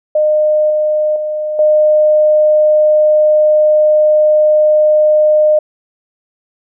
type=tone with level steps; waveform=sine; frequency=610 Hz; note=D#5; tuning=34 cents flat; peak=-8 / -10 / -15 / -6 dBFS; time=0.15-5.59 s; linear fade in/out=5 ms; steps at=0.7 / 1.16 / 1.59 s; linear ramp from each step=2 ms; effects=none